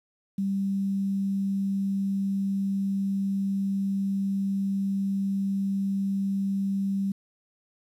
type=tone with quantisation; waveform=sine; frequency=196 Hz; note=G3; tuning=in tune; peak=-24 dBFS; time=0.38-7.12 s; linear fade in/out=5 ms; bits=9; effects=resampled to 32000 Hz